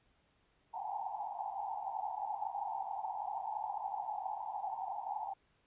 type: band-pass noise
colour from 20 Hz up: pink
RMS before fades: -40 dBFS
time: 0.73-5.34 s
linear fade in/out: 20 ms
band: 750 to 900 Hz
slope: 96 dB/octave
effects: pink hiss -73 dBFS RMS until 5.66 s + resampled to 8000 Hz